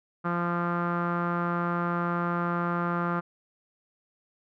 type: tone with low-pass filter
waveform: sawtooth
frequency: 173 Hz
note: F3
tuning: 16 cents flat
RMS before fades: -28 dBFS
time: 0.24-3.21 s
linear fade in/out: 20 ms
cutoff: 1300 Hz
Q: 5.6
effects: none